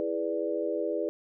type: chord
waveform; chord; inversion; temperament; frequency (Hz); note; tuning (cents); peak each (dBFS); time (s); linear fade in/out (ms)
sine; E dominant seventh; none; equal; 329.6 / 415.3 / 493.9 / 587.3; E4 / G#4 / B4 / D5; 0 / 0 / 0 / 0; -33; 0-1.09; 0
effects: none